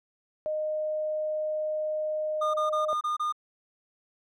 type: tone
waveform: sine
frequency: 616 Hz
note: D#5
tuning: 17 cents flat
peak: -27 dBFS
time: 0.46-2.93 s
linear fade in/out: 0 ms
type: tone bursts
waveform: triangle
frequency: 1217 Hz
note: D#6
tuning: 39 cents flat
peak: -24 dBFS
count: 6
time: 2.41-3.325 s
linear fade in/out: 10 ms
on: 130 ms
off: 27 ms
effects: none